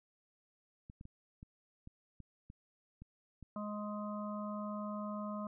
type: clicks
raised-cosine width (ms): 5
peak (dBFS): -38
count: 9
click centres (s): 0.899 / 1.011 / 1.054 / 1.429 / 1.874 / 2.203 / 2.501 / 3.02 / 3.427
type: harmonic tone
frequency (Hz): 208.7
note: G#3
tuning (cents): +9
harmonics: 1 / 3 / 5 / 6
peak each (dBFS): -40 / -45 / -47 / -48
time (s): 3.56-5.47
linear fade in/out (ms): 2
effects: none